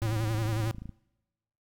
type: click train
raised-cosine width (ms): 5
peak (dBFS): -28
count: 25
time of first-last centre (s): 0.02-0.893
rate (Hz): 27.5
type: tone with vibrato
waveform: square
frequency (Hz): 110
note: A2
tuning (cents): 0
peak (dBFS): -28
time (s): 0.02-0.71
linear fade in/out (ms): 0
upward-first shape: sine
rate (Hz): 11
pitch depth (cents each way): 72
effects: noise-tail reverb RT60 1.0 s tail -24 dB re dry